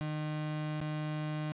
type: tone with dropouts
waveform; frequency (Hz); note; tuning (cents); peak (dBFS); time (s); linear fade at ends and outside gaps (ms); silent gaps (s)
35% pulse; 152.8; D#3; -31; -32; 0.01-1.52; 0; 0.804-0.814
effects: resampled to 8000 Hz + 10-bit